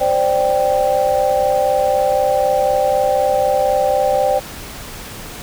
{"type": "chord", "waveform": "sine", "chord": "C suspended second", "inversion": "none", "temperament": "equal", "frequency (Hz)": [523.3, 587.3, 784], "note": ["C5", "D5", "G5"], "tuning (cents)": [0, 0, 0], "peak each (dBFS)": -17, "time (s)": [0, 4.4], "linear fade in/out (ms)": 20, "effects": ["pink hiss -32 dBFS RMS until 5.42 s"]}